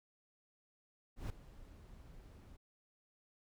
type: noise with ADSR envelope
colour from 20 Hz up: brown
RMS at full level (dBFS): -39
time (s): 1.16-2.57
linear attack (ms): 140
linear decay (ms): 4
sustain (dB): -17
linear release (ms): 13
effects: none